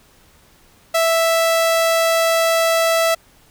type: tone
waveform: sawtooth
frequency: 659.3 Hz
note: E5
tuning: in tune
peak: -10 dBFS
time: 0.94-3.15 s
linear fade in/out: 10 ms
effects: pink hiss -52 dBFS RMS until 3.5 s